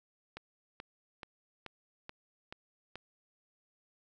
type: click train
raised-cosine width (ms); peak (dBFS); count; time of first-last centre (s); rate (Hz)
0.3; -27; 7; 0.37-2.956; 2.32
effects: none